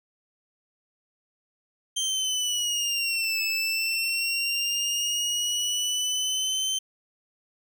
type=linear two-way sweep; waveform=25% pulse; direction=down then up; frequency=3161 to 2616 to 3102 Hz; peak=-21 dBFS; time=1.96-6.79 s; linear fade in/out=10 ms; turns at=3.42 s; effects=none